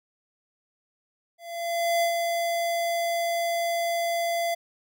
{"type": "tone with ADSR envelope", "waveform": "square", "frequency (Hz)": 681, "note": "F5", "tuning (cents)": -44, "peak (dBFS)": -21, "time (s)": [1.38, 4.55], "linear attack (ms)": 640, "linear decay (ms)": 99, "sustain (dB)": -4, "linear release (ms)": 13, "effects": []}